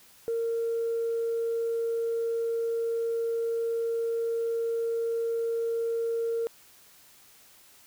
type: tone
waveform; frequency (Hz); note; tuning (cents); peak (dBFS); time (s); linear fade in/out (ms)
sine; 460.7; A#4; -20; -25; 0.28-6.47; 0
effects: tanh soft clip ceiling -22 dBFS + white hiss -56 dBFS RMS until 7.86 s